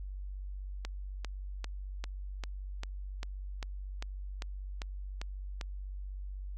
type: click train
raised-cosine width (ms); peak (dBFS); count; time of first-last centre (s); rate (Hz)
0.2; -22; 13; 0.85-5.612; 2.52
effects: added 48 Hz sine -38 dBFS peak until 6.57 s